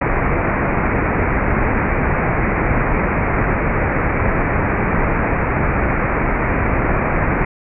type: low-pass noise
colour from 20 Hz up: pink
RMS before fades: -17 dBFS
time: 0.01-7.45 s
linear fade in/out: 5 ms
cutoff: 2400 Hz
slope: 96 dB/octave
effects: none